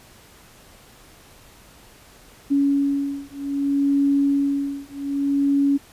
sine beating tone pair, 280 / 280.63 Hz, C#4 / C#4, +18 / +21 cents, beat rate 0.63 Hz, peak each -21 dBFS, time 2.5-5.78 s, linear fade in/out 20 ms, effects pink hiss -49 dBFS RMS until 5.92 s + resampled to 32000 Hz

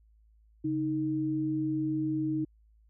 sine tone pair together, 139 / 312 Hz, C#3 / D#4, +5 / +5 cents, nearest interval octave + major second, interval 1400 cents, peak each -35 / -28 dBFS, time 0.64-2.45 s, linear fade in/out 10 ms, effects added 54 Hz sine -59 dBFS peak until 2.89 s

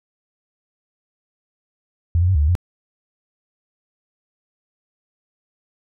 sine tone with pitch steps, 84.9 / 89.1 / 94.9 / 73.3 / 74.1 / 88.7 Hz, F2 / F2 / F#2 / D2 / D2 / F2, -48 / +35 / +44 / -3 / +16 / +27 cents, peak -13 dBFS, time 2.15-2.552 s, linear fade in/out 0 ms, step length 67 ms, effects none

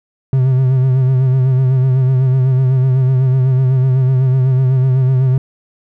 triangle tone with vibrato, 130.2 Hz, C3, 8 cents flat, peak -7 dBFS, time 0.33-5.38 s, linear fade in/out 2 ms, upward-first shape sine, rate 8 Hz, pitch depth 47 cents each way, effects none

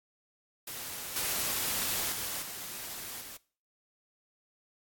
white noise with level steps, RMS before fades -40 / -32 / -36 / -41 / -45 dBFS, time 0.67-3.37 s, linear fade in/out 5 ms, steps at 1.16 / 2.12 / 2.42 / 3.21 s, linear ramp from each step 2 ms, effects noise-tail reverb RT60 0.4 s tail -21 dB re dry + AAC 64 kbps

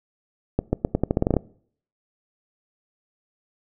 accelerating click train, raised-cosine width 2 ms, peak -6 dBFS, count 12, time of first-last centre 0.59-1.367 s, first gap 140 ms, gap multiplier 0.85, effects noise-tail reverb RT60 0.6 s tail -23 dB re dry

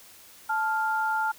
sine tone pair together, 874.7 / 1396.9 Hz, A5 / F6, -10 / 0 cents, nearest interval minor sixth, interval 810 cents, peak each -26 / -27 dBFS, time 0.49-1.32 s, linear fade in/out 10 ms, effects white hiss -51 dBFS RMS until 1.38 s

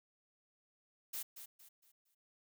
blue noise with echo, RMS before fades -42 dBFS, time 1.13-1.23 s, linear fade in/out 10 ms, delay 230 ms, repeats 4, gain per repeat -9 dB, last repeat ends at 2.15 s, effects none

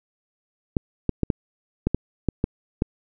clicks, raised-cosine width 3 ms, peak -7 dBFS, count 9, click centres 0.768 / 1.093 / 1.233 / 1.302 / 1.87 / 1.946 / 2.287 / 2.441 / 2.821 s, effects none

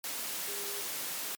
sine tone in noise, 405.1 Hz, G#4, 43 cents flat, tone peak -44 dBFS, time 0.48-0.81 s, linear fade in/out 0 ms, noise white, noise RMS -37 dBFS, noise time 0.04-1.35 s, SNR -10 dB, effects high-pass 200 Hz 12 dB/octave + MP3 96 kbps

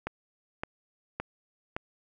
click train, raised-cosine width 0.5 ms, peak -17 dBFS, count 4, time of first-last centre 0.07-1.765 s, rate 1.77 Hz, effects none

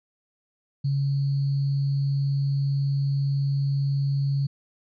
sine tone with sample-and-hold, 139.1 Hz, C#3, 6 cents sharp, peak -21 dBFS, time 0.84-4.47 s, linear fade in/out 10 ms, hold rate 4410 Hz, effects resampled to 11025 Hz

